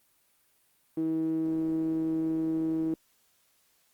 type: tone with band-pass filter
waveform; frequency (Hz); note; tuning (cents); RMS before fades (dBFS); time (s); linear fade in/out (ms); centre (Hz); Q
sawtooth; 160.5; E3; -46; -29; 0.97-2.94; 2; 330; 7.2
effects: white hiss -68 dBFS RMS until 3.93 s + Opus 32 kbps